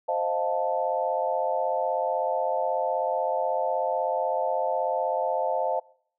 sine chord, F dominant seventh, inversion second, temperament equal, 523.3 / 622.3 / 698.5 / 880 Hz, C5 / Eb5 / F5 / A5, 0 / 0 / 0 / 0 cents, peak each -29 dBFS, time 0.08-5.8 s, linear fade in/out 10 ms, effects noise-tail reverb RT60 0.6 s tail -24 dB re dry

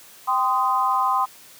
sine chord, C minor, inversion second, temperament equal with one note detuned, 784 / 1032.1 / 1244.5 Hz, G5 / C6 / Eb6, 0 / -24 / 0 cents, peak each -24 / -20 / -24 dBFS, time 0.27-1.26 s, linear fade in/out 20 ms, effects white hiss -47 dBFS RMS until 1.59 s + high-pass 100 Hz 12 dB/octave

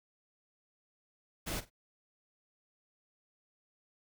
pink noise with echo, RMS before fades -37 dBFS, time 1.46-1.61 s, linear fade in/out 20 ms, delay 46 ms, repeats 2, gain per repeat -15 dB, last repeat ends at 1.702 s, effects none

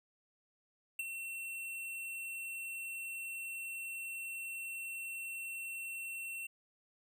square tone with ADSR envelope, 2710 Hz, E7, 47 cents sharp, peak -34 dBFS, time 0.99-6.47 s, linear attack 4 ms, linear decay 26 ms, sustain -7 dB, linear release 8 ms, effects none

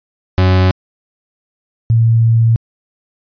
40% pulse / sine tone pair in turn, 92.8 / 114.36 Hz, F#2 / A#2, +6 / -33 cents, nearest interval major third, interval 361 cents, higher second, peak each -7 dBFS, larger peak neither, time 0.38-0.71 / 1.9-2.56 s, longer second, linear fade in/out 0 ms, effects resampled to 11025 Hz

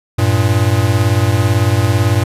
square beating tone pair, 96.6 / 114.6 Hz, G2 / A#2, -25 / -29 cents, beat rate 18 Hz, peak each -14 / -14 dBFS, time 0.18-2.24 s, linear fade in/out 10 ms, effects resampled to 32000 Hz

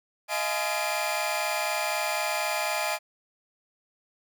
sawtooth tone cluster, 625 / 689 / 845 / 1024 / 2380 Hz, D#5 / F5 / G#5 / C6 / D7, +8 / -24 / +30 / -38 / +22 cents, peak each -28 / -30 / -28 / -33 / -29 dBFS, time 0.28-2.99 s, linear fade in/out 50 ms, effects none

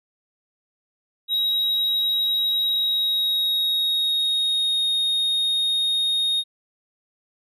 triangle tone with pitch glide, 3823 to 3716 Hz, A#7 to A#7, +43 to -6 cents, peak -18 dBFS, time 1.28-6.44 s, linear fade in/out 50 ms, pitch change -49 cents, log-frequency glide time 2.62-4.88 s, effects none

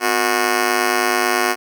10% pulse tone with amplitude modulation, 364.1 Hz, F#4, 28 cents flat, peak -3 dBFS, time 0-1.56 s, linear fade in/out 50 ms, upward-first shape sine, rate 109 Hz, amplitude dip 95%, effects none

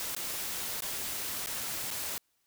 white noise with dropouts, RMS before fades -36 dBFS, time 0-2.18 s, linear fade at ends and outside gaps 1 ms, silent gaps 0.15-0.164 / 0.806-0.821 / 1.461-1.47 / 1.906-1.911 s, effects white hiss -75 dBFS RMS until 2.46 s

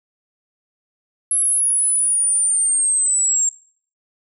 sine linear sweep, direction down, 11000 to 7400 Hz, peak -13 dBFS, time 1.31-3.49 s, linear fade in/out 2 ms, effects noise-tail reverb RT60 0.5 s tail -22 dB re dry + tanh soft clip ceiling -12 dBFS

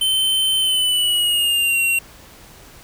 square tone with pitch glide, 3081 to 2745 Hz, G7 to F7, -31 to -31 cents, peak -16 dBFS, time 0.01-1.99 s, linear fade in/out 5 ms, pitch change -200 cents, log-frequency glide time 0.59-1.8 s, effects pink hiss -44 dBFS RMS until 2.83 s

